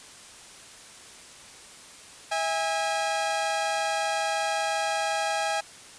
sawtooth tone pair together, 648.5 / 817 Hz, E5 / G#5, -28 / -29 cents, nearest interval major third, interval 399 cents, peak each -26 / -23 dBFS, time 2.31-5.61 s, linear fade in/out 10 ms, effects white hiss -47 dBFS RMS until 5.98 s + resampled to 22050 Hz

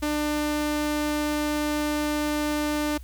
sawtooth tone, 298.6 Hz, D4, 29 cents sharp, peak -20 dBFS, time 0.02-2.98 s, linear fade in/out 10 ms, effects added 63 Hz sine -38 dBFS peak until 3.03 s + white hiss -57 dBFS RMS until 3.03 s

